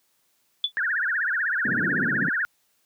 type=tone with exponential decay; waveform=sine; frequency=3458 Hz; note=A7; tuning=31 cents flat; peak=-16 dBFS; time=0.64-0.72 s; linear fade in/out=2 ms; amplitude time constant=16 ms
type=tone with vibrato; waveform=sine; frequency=1621 Hz; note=G#6; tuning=42 cents flat; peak=-22 dBFS; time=0.77-2.45 s; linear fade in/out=0 ms; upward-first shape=triangle; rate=16 Hz; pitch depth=280 cents each way
type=band-pass noise; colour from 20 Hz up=white; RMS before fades=-29 dBFS; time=1.65-2.29 s; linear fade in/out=2 ms; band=140 to 300 Hz; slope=24 dB/octave
effects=white hiss -68 dBFS RMS until 2.85 s + high-pass 80 Hz 12 dB/octave